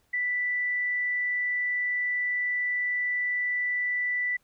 sine tone, 1975.5 Hz, B6, in tune, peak -25 dBFS, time 0.13-4.37 s, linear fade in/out 10 ms, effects pink hiss -69 dBFS RMS until 4.43 s

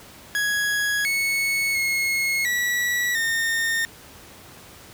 40% pulse tone with pitch steps, 1667 / 2206 / 2166 / 1941 / 1828 Hz, G#6 / C#7 / C#7 / B6 / A#6, +6 / -9 / -41 / -31 / -34 cents, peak -20 dBFS, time 0.35-3.85 s, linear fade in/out 0 ms, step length 700 ms, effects pink hiss -45 dBFS RMS until 4.93 s + high-pass 60 Hz 12 dB/octave

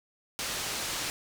white low-pass noise, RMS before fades -34 dBFS, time 0.39-1.1 s, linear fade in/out 0 ms, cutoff 7200 Hz, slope 12 dB/octave, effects none

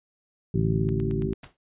sine chord, A suspended fourth, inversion none, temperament just, 110 / 146.67 / 165 Hz, A2 / D3 / E3, 0 / -2 / +2 cents, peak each -29 dBFS, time 0.54-1.28 s, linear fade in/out 5 ms
harmonic tone, 54.7 Hz, A1, 9 cents flat, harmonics 1 / 2 / 3 / 4 / 5 / 6 / 7, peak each -33 / -35 / -33 / -32 / -36 / -35 / -30 dBFS, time 0.54-1.34 s, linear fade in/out 10 ms
click train, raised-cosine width 0.3 ms, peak -29 dBFS, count 6, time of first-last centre 0.89-1.442 s, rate 9.05 Hz
pink noise with exponential decay, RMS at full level -40 dBFS, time 1.43-1.57 s, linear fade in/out 5 ms, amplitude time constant 30 ms
effects resampled to 8000 Hz

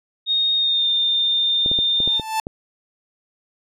sine tone with pitch glide, 3712 to 3617 Hz, A#7 to A7, -8 to +47 cents, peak -16 dBFS, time 0.26-2.22 s, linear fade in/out 50 ms, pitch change -45 cents, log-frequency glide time 0.56-0.88 s
clicks, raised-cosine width 2 ms, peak -15 dBFS, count 7, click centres 1.661 / 1.715 / 1.789 / 2.003 / 2.076 / 2.197 / 2.469 s
45% pulse tone with exponential growth, 880 Hz, A5, in tune, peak -17 dBFS, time 1.95-2.4 s, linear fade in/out 2 ms, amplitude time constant 96 ms
effects resampled to 32000 Hz

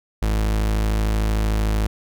40% pulse tone, 53.2 Hz, G#1, 42 cents sharp, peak -17 dBFS, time 0.22-1.87 s, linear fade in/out 5 ms, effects none

